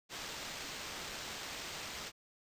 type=noise with sample-and-hold; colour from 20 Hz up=white; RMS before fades=-44 dBFS; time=0.09-2.12 s; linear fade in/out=50 ms; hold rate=11025 Hz; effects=resampled to 32000 Hz